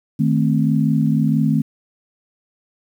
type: chord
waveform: sine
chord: A diminished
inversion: second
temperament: equal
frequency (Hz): 155.56 / 220 / 261.6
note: Eb3 / A3 / C4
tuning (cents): 0 / 0 / 0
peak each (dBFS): -17 / -18 / -20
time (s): 0.19-1.62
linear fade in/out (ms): 10
effects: 8-bit